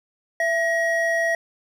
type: tone pair together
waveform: triangle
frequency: 667 / 1896.9 Hz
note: E5 / A#6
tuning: +20 / +30 cents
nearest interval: octave + tritone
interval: 1810 cents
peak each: -20 dBFS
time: 0.4-1.35 s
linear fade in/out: 2 ms
effects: none